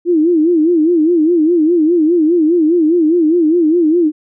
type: tone with vibrato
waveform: sine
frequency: 328.3 Hz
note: E4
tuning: 7 cents flat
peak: -8 dBFS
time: 0.05-4.12 s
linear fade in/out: 50 ms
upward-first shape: sine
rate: 4.9 Hz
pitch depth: 140 cents each way
effects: none